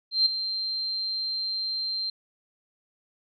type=tone with ADSR envelope; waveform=sine; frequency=4151 Hz; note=C8; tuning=15 cents flat; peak=-16 dBFS; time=0.11-2.1 s; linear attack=150 ms; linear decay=8 ms; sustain=-11 dB; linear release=4 ms; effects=none

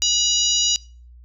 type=harmonic tone; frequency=968 Hz; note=B5; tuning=35 cents flat; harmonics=3 / 4 / 5 / 6 / 7; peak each=-23 / -23 / -23 / -23 / -23 dBFS; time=0.02-0.76 s; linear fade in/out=0 ms; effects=noise-tail reverb RT60 0.4 s tail -23 dB re dry + added 60 Hz sine -42 dBFS peak until 1.24 s

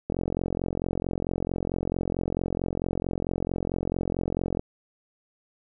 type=click train; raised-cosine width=2 ms; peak=-14 dBFS; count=201; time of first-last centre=0.1-4.594 s; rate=44.5 Hz; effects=none

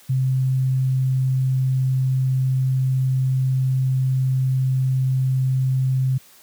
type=tone; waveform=sine; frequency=130.81 Hz; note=C3; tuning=in tune; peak=-16 dBFS; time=0.09-6.18 s; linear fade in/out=10 ms; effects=white hiss -50 dBFS RMS until 6.42 s + high-pass 80 Hz 12 dB/octave

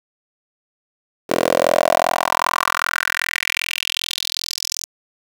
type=tone with high-pass filter sweep; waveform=10% pulse; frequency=42.57 Hz; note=F1; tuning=44 cents flat; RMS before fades=-20 dBFS; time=1.29-4.86 s; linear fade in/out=20 ms; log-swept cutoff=410 to 6200 Hz; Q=4.1; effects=7-bit

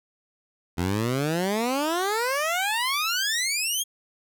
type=exponential sweep; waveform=15% pulse; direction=up; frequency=83.5 to 3322 Hz; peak=-17 dBFS; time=0.77-3.84 s; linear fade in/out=20 ms; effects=none

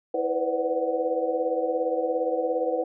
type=tone cluster; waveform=sine; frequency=327.6 / 489.7 / 507 / 584 / 745 Hz; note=E4 / B4 / B4 / D5 / F#5; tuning=-11 / -15 / +45 / -10 / +12 cents; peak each=-32 / -29 / -26 / -33 / -32 dBFS; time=0.14-2.84 s; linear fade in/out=5 ms; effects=none

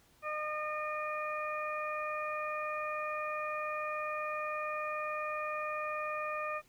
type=harmonic tone; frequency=609 Hz; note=D#5; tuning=37 cents flat; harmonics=1 / 2 / 3 / 4; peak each=-39 / -37 / -45 / -42 dBFS; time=0.22-6.62 s; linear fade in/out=50 ms; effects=pink hiss -66 dBFS RMS until 6.68 s

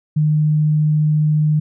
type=tone; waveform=sine; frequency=152.4 Hz; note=D#3; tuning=36 cents flat; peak=-12 dBFS; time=0.16-1.6 s; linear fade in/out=10 ms; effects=none

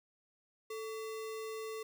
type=tone with sample-and-hold; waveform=sine; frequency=440 Hz; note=A4; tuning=in tune; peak=-39 dBFS; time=0.7-1.83 s; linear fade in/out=5 ms; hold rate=1575 Hz; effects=none

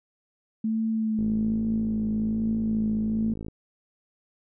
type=tone with vibrato; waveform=sine; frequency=219.6 Hz; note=A3; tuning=3 cents flat; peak=-23 dBFS; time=0.64-3.34 s; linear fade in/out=5 ms; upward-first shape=sine; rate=1.2 Hz; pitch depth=25 cents each way
type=click train; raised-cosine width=3 ms; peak=-24 dBFS; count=126; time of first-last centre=1.19-3.484 s; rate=54.5 Hz
effects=none

